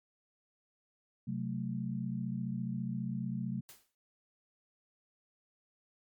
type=chord; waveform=sine; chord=F# diminished; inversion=second; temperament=equal; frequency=130.81 / 185 / 220 Hz; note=C3 / F#3 / A3; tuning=0 / 0 / 0 cents; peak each=-38 dBFS; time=1.27-3.61 s; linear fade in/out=10 ms
type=noise with exponential decay; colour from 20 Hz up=white; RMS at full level=-50 dBFS; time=3.69-3.95 s; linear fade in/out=0 ms; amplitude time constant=56 ms
effects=MP3 96 kbps